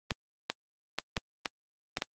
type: clicks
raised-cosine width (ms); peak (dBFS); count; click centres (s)
0.2; -11; 7; 0.108 / 0.5 / 0.986 / 1.168 / 1.458 / 1.971 / 2.021
effects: high-pass 200 Hz 12 dB/octave + Opus 24 kbps